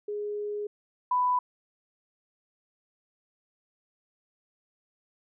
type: tone pair in turn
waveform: sine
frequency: 415.3 / 994.1 Hz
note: G#4 / B5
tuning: 0 / +11 cents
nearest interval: octave + minor third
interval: 1511 cents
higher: second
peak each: -30 / -22 dBFS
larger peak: second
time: 0.08-0.67 / 1.11-1.39 s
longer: first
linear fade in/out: 5 ms
effects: none